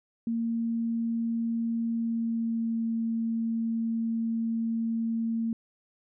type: tone with pitch glide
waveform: sine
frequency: 230 to 227.6 Hz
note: A#3 to A#3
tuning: -23 to -41 cents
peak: -26 dBFS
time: 0.27-5.53 s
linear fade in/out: 2 ms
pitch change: -18 cents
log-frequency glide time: 1.93-2.85 s
effects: none